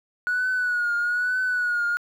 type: tone with vibrato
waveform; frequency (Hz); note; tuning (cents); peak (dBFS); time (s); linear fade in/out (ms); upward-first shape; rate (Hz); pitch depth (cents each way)
triangle; 1463; F#6; -20; -18; 0.27-1.97; 0; triangle; 1.1; 63
effects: tanh soft clip ceiling -18 dBFS + 10-bit